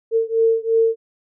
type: beating tone pair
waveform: sine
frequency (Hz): 451.3 / 454.2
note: A4 / A#4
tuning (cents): +44 / -45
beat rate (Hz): 2.9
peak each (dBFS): -17 / -18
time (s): 0.11-0.96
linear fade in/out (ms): 50
effects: none